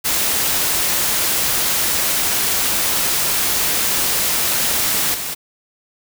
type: noise with level steps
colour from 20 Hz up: white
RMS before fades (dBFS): -18 / -25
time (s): 0.04-5.35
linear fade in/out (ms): 20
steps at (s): 5.14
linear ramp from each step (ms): 5
effects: none